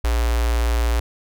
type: tone with notch filter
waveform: square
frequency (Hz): 58.27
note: A#1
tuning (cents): 0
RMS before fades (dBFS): -19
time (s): 0.04-1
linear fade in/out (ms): 5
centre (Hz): 180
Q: 0.53
effects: none